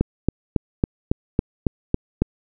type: click train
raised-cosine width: 3 ms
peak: -4 dBFS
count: 9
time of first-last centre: 0.01-2.22 s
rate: 3.62 Hz
effects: none